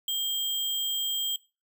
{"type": "tone with sample-and-hold", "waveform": "sine", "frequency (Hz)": 3200, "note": "G7", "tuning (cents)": 35, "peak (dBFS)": -26, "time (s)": [0.08, 1.36], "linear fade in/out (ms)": 2, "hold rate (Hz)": 11025, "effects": ["noise-tail reverb RT60 0.3 s tail -20 dB re dry"]}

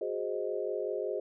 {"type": "chord", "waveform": "sine", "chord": "Ab dominant seventh", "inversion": "third", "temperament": "equal", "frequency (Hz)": [370, 415.3, 523.3, 622.3], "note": ["Gb4", "Ab4", "C5", "Eb5"], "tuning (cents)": [0, 0, 0, 0], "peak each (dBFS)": [-37, -35, -37, -38], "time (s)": [0.01, 1.2], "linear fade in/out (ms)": 5, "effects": []}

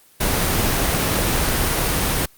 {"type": "noise", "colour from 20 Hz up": "pink", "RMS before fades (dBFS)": -19, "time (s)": [0.2, 2.26], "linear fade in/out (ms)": 10, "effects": ["white hiss -52 dBFS RMS until 2.37 s", "Opus 24 kbps"]}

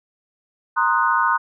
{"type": "chord", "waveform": "sine", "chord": "C half-diminished seventh", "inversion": "third", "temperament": "equal", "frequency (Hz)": [932.3, 1046.5, 1244.5, 1480], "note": ["Bb5", "C6", "Eb6", "Gb6"], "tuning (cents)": [0, 0, 0, 0], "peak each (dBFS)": -21, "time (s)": [0.76, 1.38], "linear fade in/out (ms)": 20, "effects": []}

